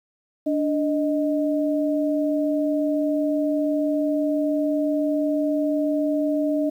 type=tone pair together; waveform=sine; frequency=293.1 / 621 Hz; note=D4 / D#5; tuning=-3 / -3 cents; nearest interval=octave + minor second; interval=1300 cents; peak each=-21 / -24 dBFS; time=0.46-6.7 s; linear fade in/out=10 ms; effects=9-bit